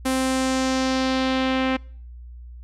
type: tone with low-pass filter sweep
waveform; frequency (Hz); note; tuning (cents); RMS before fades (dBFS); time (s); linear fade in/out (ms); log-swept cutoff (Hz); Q
sawtooth; 261.6; C4; 0; -22; 0.05-1.77; 10; 11000 to 2600; 1.7
effects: noise-tail reverb RT60 0.5 s tail -25 dB re dry + added 60 Hz sine -37 dBFS peak until 2.63 s